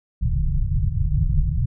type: low-pass noise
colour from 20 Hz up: pink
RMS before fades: -20 dBFS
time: 0.21-1.66 s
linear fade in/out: 10 ms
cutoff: 160 Hz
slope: 96 dB/octave
effects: none